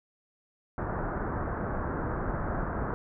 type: low-pass noise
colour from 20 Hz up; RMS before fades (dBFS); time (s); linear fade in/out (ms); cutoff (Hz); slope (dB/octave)
pink; -32; 0.78-2.94; 0; 1600; 48
effects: none